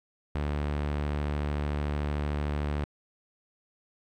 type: tone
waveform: sawtooth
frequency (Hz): 73.42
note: D2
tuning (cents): 0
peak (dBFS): -24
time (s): 0.35-2.84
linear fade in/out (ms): 0
effects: low-pass 3000 Hz 12 dB/octave + 11-bit